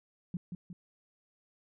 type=tone with echo; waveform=sine; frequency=177.4 Hz; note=F3; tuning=27 cents sharp; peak=-32 dBFS; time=0.34-0.37 s; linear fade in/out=2 ms; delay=180 ms; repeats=2; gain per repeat=-5 dB; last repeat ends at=0.73 s; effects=none